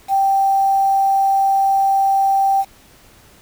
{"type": "tone with quantisation", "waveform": "sine", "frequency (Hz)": 782, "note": "G5", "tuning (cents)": -4, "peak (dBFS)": -12, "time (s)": [0.08, 2.65], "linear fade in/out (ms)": 50, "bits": 6, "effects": ["pink hiss -48 dBFS RMS until 3.41 s"]}